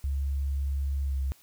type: tone with pitch glide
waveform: sine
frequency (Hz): 69.3 to 67.29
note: C#2 to C2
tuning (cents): 0 to +49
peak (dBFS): -26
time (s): 0.04-1.32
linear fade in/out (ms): 0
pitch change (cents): -51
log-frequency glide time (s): 1.03-1.18
effects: white hiss -59 dBFS RMS until 1.42 s